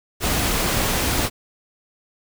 pink noise, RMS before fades -21 dBFS, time 0.2-1.3 s, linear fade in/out 50 ms, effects none

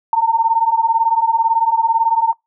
sine beating tone pair, 897 / 915 Hz, A5 / A#5, +33 / -32 cents, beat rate 18 Hz, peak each -16 / -14 dBFS, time 0.13-2.33 s, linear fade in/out 2 ms, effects noise-tail reverb RT60 0.2 s tail -26 dB re dry

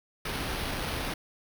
pink noise with sample-and-hold, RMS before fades -33 dBFS, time 0.25-1.14 s, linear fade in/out 5 ms, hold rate 7350 Hz, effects none

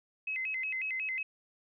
sine tone with vibrato, 2296 Hz, D7, 40 cents flat, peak -32 dBFS, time 0.27-1.23 s, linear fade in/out 5 ms, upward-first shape square, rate 5.5 Hz, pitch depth 190 cents each way, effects none

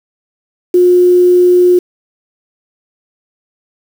sine tone with quantisation, 358 Hz, F4, 43 cents sharp, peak -4 dBFS, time 0.74-1.79 s, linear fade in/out 5 ms, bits 5, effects none

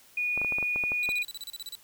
sine tone, 2456 Hz, D#7, 23 cents flat, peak -26 dBFS, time 0.17-1.23 s, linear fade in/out 5 ms
clicks, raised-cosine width 1 ms, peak -23 dBFS, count 10, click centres 0.376 / 0.416 / 0.447 / 0.523 / 0.585 / 0.627 / 0.76 / 0.838 / 0.919 / 1.09 s
sawtooth tone bursts, 3951 Hz, B7, in tune, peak -33 dBFS, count 12, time 1.03-1.752 s, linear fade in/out 0 ms, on 29 ms, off 34 ms
effects white hiss -57 dBFS RMS until 1.83 s

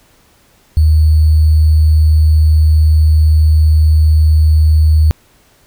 sine tone with sample-and-hold, 77.7 Hz, D#2, 2 cents flat, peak -5 dBFS, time 0.77-5.11 s, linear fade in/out 0 ms, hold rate 4410 Hz, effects pink hiss -50 dBFS RMS until 5.66 s

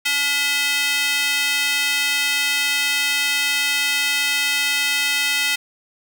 square tone with high-pass filter, 285.9 Hz, D4, 46 cents flat, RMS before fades -20 dBFS, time 0.05-5.56 s, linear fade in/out 10 ms, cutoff 2400 Hz, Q 1.9, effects none

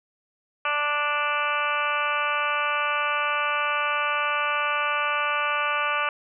harmonic tone, 293.7 Hz, D4, in tune, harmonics 2 / 3 / 4 / 5 / 6 / 7 / 8 / 9 / 10, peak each -33 / -33 / -26 / -29 / -38 / -39 / -31 / -31 / -36 dBFS, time 0.65-6.09 s, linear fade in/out 2 ms, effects none

